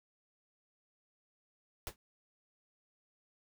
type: noise with exponential decay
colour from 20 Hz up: pink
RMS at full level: -36 dBFS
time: 1.87-1.96 s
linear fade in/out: 1 ms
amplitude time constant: 18 ms
effects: none